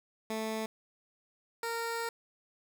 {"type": "tone pair in turn", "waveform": "15% pulse", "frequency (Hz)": [220, 462.1], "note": ["A3", "A#4"], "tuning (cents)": [0, -15], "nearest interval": "octave + minor second", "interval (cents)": 1285, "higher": "second", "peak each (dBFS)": -27, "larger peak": "neither", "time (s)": [[0.3, 0.66], [1.63, 2.09]], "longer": "second", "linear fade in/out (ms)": 2, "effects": ["11-bit"]}